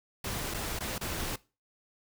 pink noise with dropouts, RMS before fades -35 dBFS, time 0.24-1.36 s, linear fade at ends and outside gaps 5 ms, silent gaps 0.54-0.543 / 0.79-0.805 / 0.982-1.01 s, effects noise-tail reverb RT60 0.3 s tail -20 dB re dry

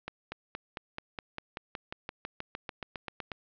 accelerating click train, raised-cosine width 0.3 ms, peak -20 dBFS, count 20, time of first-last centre 0.08-3.317 s, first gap 240 ms, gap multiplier 0.96, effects low-pass 4000 Hz 12 dB/octave

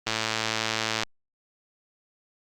click train, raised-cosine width 0.2 ms, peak -8 dBFS, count 108, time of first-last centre 0.07-1.034 s, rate 111 Hz, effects Opus 32 kbps

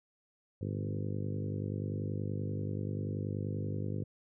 harmonic tone with a mistuned harmonic, 50.4 Hz, G1, 49 cents sharp, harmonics 2 / 3 / 4 / 5 / 6 / 7 / 8 / 9 / 10, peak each -36 / -40 / -42 / -44 / -46 / -47 / -48 / -49 / -50 dBFS, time 0.61-4.04 s, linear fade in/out 5 ms, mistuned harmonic 2, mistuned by +31 cents, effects none

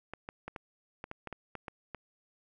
clicks, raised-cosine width 0.5 ms, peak -25 dBFS, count 11, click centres 0.136 / 0.289 / 0.48 / 0.562 / 1.041 / 1.114 / 1.273 / 1.327 / 1.553 / 1.682 / 1.947 s, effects none

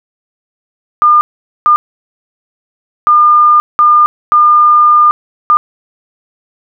sine tone bursts at uneven times, 1207 Hz, D6, 47 cents sharp, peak -3 dBFS, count 6, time 1.02-1.21 / 1.66-1.76 / 3.07-3.6 / 3.79-4.06 / 4.32-5.11 / 5.5-5.57 s, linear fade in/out 0 ms, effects none

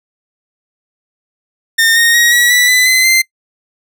sawtooth tone with pitch steps, 1820 / 1855 / 1890.7 / 1927.1 / 1964.2 / 2002 / 2041 / 2080 Hz, A#6 / A#6 / A#6 / B6 / B6 / B6 / C7 / C7, -42 / -9 / +24 / -43 / -10 / +23 / -44 / -11 cents, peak -4 dBFS, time 1.78-3.22 s, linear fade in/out 10 ms, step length 180 ms, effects noise-tail reverb RT60 0.1 s tail -23 dB re dry

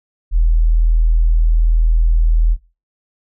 sine tone, 40.59 Hz, E1, 26 cents flat, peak -9 dBFS, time 0.31-2.57 s, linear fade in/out 50 ms, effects noise-tail reverb RT60 0.3 s tail -19 dB re dry

